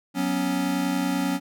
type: chord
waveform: square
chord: F# suspended fourth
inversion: none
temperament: equal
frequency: 185 / 246.9 / 277.2 Hz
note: F#3 / B3 / C#4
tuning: 0 / 0 / 0 cents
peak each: -29 / -30 / -26 dBFS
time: 0.14-1.4 s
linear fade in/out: 50 ms
effects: none